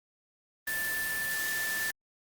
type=tone in noise; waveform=sine; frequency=1760 Hz; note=A6; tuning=in tune; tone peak=-31 dBFS; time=0.67-1.91 s; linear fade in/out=5 ms; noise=white; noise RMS=-36 dBFS; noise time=0.67-1.91 s; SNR=+2 dB; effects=Opus 32 kbps